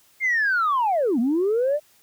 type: linear two-way sweep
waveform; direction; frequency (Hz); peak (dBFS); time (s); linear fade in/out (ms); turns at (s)
sine; down then up; 2151 to 220.5 to 614; -17; 0.2-1.8; 50; 1.19
effects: tanh soft clip ceiling -15 dBFS + white hiss -58 dBFS RMS until 2.02 s